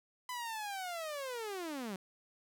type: linear sweep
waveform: sawtooth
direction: down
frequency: 1010 to 180.4 Hz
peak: -35 dBFS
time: 0.29-1.96 s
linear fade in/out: 2 ms
effects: none